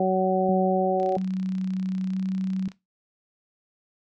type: harmonic tone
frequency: 187.3 Hz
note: F#3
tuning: 21 cents sharp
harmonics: 1 / 2 / 3 / 4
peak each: -25 / -25 / -25 / -25 dBFS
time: 0-1.17 s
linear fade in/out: 5 ms
type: tone with pitch glide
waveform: sine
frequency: 187.7 to 189.11 Hz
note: F#3 to F#3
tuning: +25 to +38 cents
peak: -24 dBFS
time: 0.49-2.68 s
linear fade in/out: 2 ms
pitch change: +13 cents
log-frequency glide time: 2.1-2.15 s
type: click train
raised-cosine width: 0.2 ms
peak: -29 dBFS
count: 57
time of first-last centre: 1-2.718 s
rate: 32.6 Hz
effects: noise-tail reverb RT60 0.2 s tail -17 dB re dry